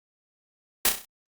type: noise with echo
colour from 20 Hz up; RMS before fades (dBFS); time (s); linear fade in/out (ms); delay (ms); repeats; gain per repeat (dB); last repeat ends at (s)
white; -20; 0.85-0.89; 2; 32; 5; -6; 1.05
effects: Opus 48 kbps